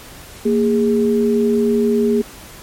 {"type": "tone pair together", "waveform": "sine", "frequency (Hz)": [230.8, 411.2], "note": ["A#3", "G#4"], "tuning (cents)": [-17, -17], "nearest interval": "minor seventh", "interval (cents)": 1000, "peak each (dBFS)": -15, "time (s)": [0.45, 2.22], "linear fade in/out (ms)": 10, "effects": ["pink hiss -38 dBFS RMS until 2.62 s", "MP3 64 kbps"]}